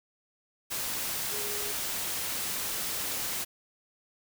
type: tone in noise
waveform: sine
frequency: 415.3 Hz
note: G#4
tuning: in tune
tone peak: -40 dBFS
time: 1.31-1.73 s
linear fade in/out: 20 ms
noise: white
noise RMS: -33 dBFS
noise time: 0.7-3.45 s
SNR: -10 dB
effects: none